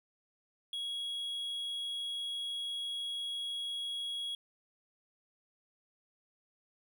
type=tone; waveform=triangle; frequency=3322 Hz; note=G#7; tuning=in tune; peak=-34 dBFS; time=0.73-4.35 s; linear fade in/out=2 ms; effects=none